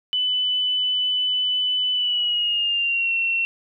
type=tone with pitch glide; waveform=sine; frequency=2998 to 2718 Hz; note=F#7 to F7; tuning=+22 to -48 cents; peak=-19 dBFS; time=0.13-3.45 s; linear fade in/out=0 ms; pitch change=-170 cents; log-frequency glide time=1.92-3.13 s; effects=none